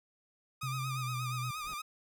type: tone with vibrato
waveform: sawtooth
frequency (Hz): 1224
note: D#6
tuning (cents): -29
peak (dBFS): -34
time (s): 0.61-1.82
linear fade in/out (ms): 10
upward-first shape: sine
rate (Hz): 8.5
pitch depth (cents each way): 68
type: tone with pitch glide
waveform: sine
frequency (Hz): 130.81 to 124.69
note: C3 to B2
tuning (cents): 0 to +17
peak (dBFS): -35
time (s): 0.63-1.51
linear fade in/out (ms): 5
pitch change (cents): -83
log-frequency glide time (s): 0.95-1.08
type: noise with exponential growth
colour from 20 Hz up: brown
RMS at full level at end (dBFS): -42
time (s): 1.48-1.74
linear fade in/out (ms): 5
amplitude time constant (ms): 55
effects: none